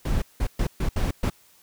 brown noise bursts at uneven times, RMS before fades -23 dBFS, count 6, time 0.05-0.22 / 0.4-0.47 / 0.59-0.67 / 0.8-0.89 / 0.96-1.11 / 1.23-1.3 s, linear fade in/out 5 ms, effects white hiss -57 dBFS RMS until 1.62 s

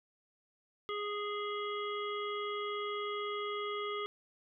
harmonic tone, 414.2 Hz, G#4, 5 cents flat, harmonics 1 / 3 / 5 / 7 / 8, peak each -38 / -39 / -45 / -50 / -45 dBFS, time 0.89-4.06 s, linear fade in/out 0 ms, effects none

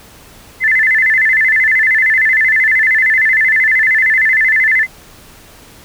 sine tone with vibrato, 1903 Hz, A#6, 35 cents sharp, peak -8 dBFS, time 0.6-4.87 s, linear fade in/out 50 ms, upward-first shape square, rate 13 Hz, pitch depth 130 cents each way, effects pink hiss -40 dBFS RMS until 5.84 s

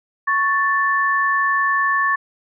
sine tone pair together, 1108.7 / 1760 Hz, C#6 / A6, 0 / 0 cents, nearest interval minor sixth, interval 800 cents, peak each -18 / -18 dBFS, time 0.27-2.16 s, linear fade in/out 10 ms, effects none

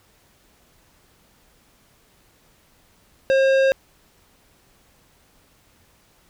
triangle tone with tanh clipping, 536 Hz, C5, 42 cents sharp, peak -16 dBFS, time 3.3-3.72 s, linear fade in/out 0 ms, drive 18 dB, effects pink hiss -58 dBFS RMS until 6.29 s

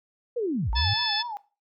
sine linear two-way sweep, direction down then up, 505 to 46.51 to 111.6 Hz, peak -24 dBFS, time 0.36-0.94 s, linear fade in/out 10 ms, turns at 0.71 s
sine tone with vibrato, 886 Hz, A5, 12 cents sharp, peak -31 dBFS, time 0.73-1.37 s, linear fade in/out 0 ms, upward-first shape sine, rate 4.3 Hz, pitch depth 160 cents each way
harmonic tone, 871 Hz, A5, 18 cents flat, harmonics 2 / 3 / 4 / 5 / 6, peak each -32 / -37 / -28 / -33 / -29 dBFS, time 0.75-1.23 s, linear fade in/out 20 ms
effects noise-tail reverb RT60 0.3 s tail -17 dB re dry

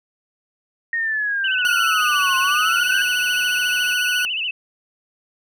sine linear two-way sweep, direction down then up, 1864.7 to 1046.5 to 1614 Hz, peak -19 dBFS, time 0.93-3.02 s, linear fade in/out 2 ms, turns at 2.38 s
sine tone with vibrato, 2794 Hz, F7, in tune, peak -21 dBFS, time 1.44-4.51 s, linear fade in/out 5 ms, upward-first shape sine, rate 14 Hz, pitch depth 140 cents each way
40% pulse tone, 1475 Hz, F#6, 6 cents flat, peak -19 dBFS, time 1.65-4.25 s, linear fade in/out 0 ms
click train, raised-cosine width 0.2 ms, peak -25 dBFS, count 244, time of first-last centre 2-3.929 s, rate 126 Hz
effects none

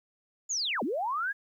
sine linear two-way sweep, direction down then up, 7130 to 202.6 to 1698 Hz, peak -28 dBFS, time 0.49-1.33 s, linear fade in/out 20 ms, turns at 0.83 s, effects 11-bit

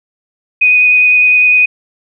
sine tone with vibrato, 2489 Hz, D#7, in tune, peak -5 dBFS, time 0.61-1.66 s, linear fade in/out 10 ms, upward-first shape square, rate 9.9 Hz, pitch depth 9 cents each way, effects none

